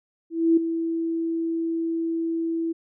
sine tone with ADSR envelope, 329.9 Hz, E4, 1 cent sharp, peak -13 dBFS, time 0.3-2.73 s, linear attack 270 ms, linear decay 7 ms, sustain -10 dB, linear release 16 ms, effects none

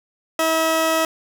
15% pulse tone pair together, 322.3 / 644.6 Hz, E4 / E5, -39 / -39 cents, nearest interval octave, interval 1200 cents, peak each -15 dBFS, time 0.39-1.05 s, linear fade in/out 2 ms, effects none

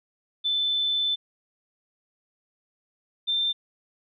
sine tone pair in turn, 3522 / 3577 Hz, A7 / A7, +1 / +28 cents, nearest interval unison, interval 27 cents, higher second, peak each -22 dBFS, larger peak neither, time 0.44-1.16 / 3.27-3.53 s, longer first, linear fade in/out 20 ms, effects none

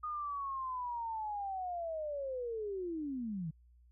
sine linear sweep, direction down, 1237 to 150 Hz, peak -36 dBFS, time 0.03-3.51 s, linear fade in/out 10 ms, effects added 60 Hz sine -60 dBFS peak until 3.91 s

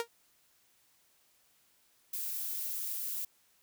sawtooth tone with exponential decay, 466.2 Hz, A#4, in tune, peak -24 dBFS, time 0-0.08 s, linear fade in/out 1 ms, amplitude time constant 16 ms
violet noise, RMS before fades -37 dBFS, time 2.13-3.25 s, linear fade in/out 5 ms
effects white hiss -69 dBFS RMS until 3.62 s

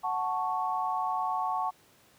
sine chord, F# minor, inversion none, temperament equal, 740 / 880 / 1108.7 Hz, F#5 / A5 / C#6, 0 / 0 / 0 cents, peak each -32 dBFS, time 0.03-1.71 s, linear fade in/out 20 ms, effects pink hiss -61 dBFS RMS until 2.18 s + high-pass 100 Hz 12 dB/octave

